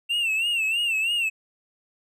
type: tone with vibrato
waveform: triangle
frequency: 2717 Hz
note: F7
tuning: 48 cents flat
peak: -20 dBFS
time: 0.09-1.3 s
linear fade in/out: 20 ms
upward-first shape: sine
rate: 3.1 Hz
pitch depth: 98 cents each way
effects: none